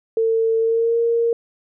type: tone with pitch glide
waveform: sine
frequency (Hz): 450.2 to 465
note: A4 to A#4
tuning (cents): +40 to -4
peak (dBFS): -15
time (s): 0.17-1.33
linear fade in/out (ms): 2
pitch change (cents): +56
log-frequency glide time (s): 0.59-0.98
effects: none